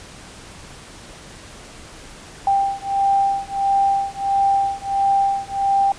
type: beating tone pair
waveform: sine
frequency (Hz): 789 / 790.5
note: G5 / G5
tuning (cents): +11 / +14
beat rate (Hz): 1.5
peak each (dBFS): -19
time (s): 2.47-5.92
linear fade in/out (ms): 2
effects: pink hiss -40 dBFS RMS until 5.98 s + resampled to 22050 Hz